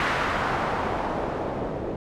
white noise with low-pass filter sweep, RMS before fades -27 dBFS, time 0-1.96 s, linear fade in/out 2 ms, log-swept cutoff 1700 to 450 Hz, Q 1.2, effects none

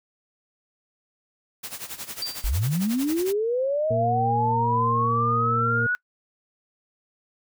white noise with tremolo, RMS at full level -33 dBFS, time 1.63-3.33 s, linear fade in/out 10 ms, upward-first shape sine, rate 11 Hz, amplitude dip 80%
sine tone with exponential decay, 4684 Hz, D8, 5 cents flat, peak -24 dBFS, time 2.22-2.55 s, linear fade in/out 2 ms, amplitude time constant 71 ms
sine linear sweep, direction up, 36.71 to 1480 Hz, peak -21 dBFS, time 2.44-5.95 s, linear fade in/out 0 ms
harmonic tone, 116.7 Hz, A#2, 2 cents sharp, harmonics 1 / 2 / 4, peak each -26 / -31 / -29 dBFS, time 3.9-5.87 s, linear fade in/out 10 ms
effects noise-tail reverb RT60 0.1 s tail -25 dB re dry

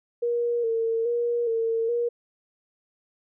sine tone with vibrato, 464.7 Hz, A#4, 5 cents flat, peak -22 dBFS, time 0.22-2.09 s, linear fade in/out 10 ms, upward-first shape square, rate 1.2 Hz, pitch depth 39 cents each way, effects none

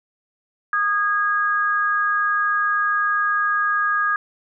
sine tone pair together, 1232 / 1644.5 Hz, D#6 / G#6, -17 / -18 cents, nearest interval perfect fourth, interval 499 cents, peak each -20 dBFS, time 0.73-4.16 s, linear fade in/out 2 ms, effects none

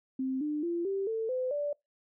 sine tone with pitch steps, 262.5 / 299.8 / 342.4 / 391 / 446.6 / 510.1 / 582.5 Hz, C4 / D4 / F4 / G4 / A4 / C5 / D5, +6 / +36 / -34 / -4 / +26 / -44 / -14 cents, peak -29 dBFS, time 0.19-1.73 s, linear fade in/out 5 ms, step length 220 ms, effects noise-tail reverb RT60 0.2 s tail -25 dB re dry

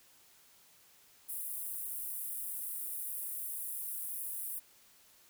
pink high-pass noise, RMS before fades -40 dBFS, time 1.28-4.6 s, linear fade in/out 20 ms, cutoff 9500 Hz, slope 48 dB/octave, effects white hiss -63 dBFS RMS until 5.29 s

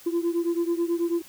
sine beating tone pair, 337.4 / 346.6 Hz, E4 / F4, +40 / -13 cents, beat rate 9.2 Hz, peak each -23 / -25 dBFS, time 0.06-1.22 s, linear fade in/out 10 ms, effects tanh soft clip ceiling -19 dBFS + white hiss -49 dBFS RMS until 1.28 s

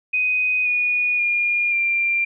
sine tone with pitch steps, 2500 / 2458 / 2418 / 2377 Hz, D#7 / D#7 / D7 / D7, +8 / -22 / +50 / +20 cents, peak -17 dBFS, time 0.13-2.25 s, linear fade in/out 10 ms, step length 530 ms, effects none

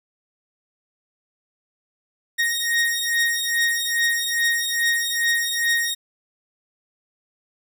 sawtooth beating tone pair, 1864.7 / 1867.1 Hz, A#6 / A#6, 0 / +2 cents, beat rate 2.4 Hz, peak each -19 dBFS, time 2.38-5.95 s, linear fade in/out 20 ms, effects none

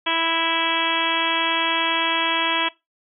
harmonic tone, 329.6 Hz, E4, in tune, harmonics 1 / 2 / 3 / 4 / 5 / 6 / 7 / 8 / 9 / 10, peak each -31 / -30 / -25 / -31 / -29 / -31 / -29 / -28 / -31 / -25 dBFS, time 0.06-2.69 s, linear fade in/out 10 ms, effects noise-tail reverb RT60 0.2 s tail -20 dB re dry

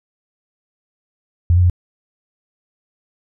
sine tone with pitch steps, 86.5 / 89.6 / 88.8 Hz, F2 / F2 / F2, -16 / +45 / +29 cents, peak -9 dBFS, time 1.5-1.698 s, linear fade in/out 0 ms, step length 66 ms, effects none

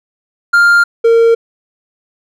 triangle tone pair in turn, 1400 / 460 Hz, F6 / A#4, +4 / -23 cents, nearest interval octave + perfect fifth, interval 1927 cents, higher first, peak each -3 dBFS, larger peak neither, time 0.53-0.84 / 1.04-1.35 s, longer neither, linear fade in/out 10 ms, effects none

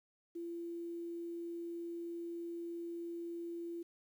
sine tone with quantisation, 340.4 Hz, F4, 44 cents flat, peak -40 dBFS, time 0.35-3.83 s, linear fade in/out 10 ms, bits 11, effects none

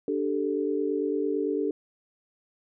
sine chord, D suspended fourth, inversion none, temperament just, 293.7 / 391.6 / 440.5 Hz, D4 / G4 / A4, 0 / -2 / +2 cents, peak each -29 dBFS, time 0.08-1.71 s, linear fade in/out 2 ms, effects none

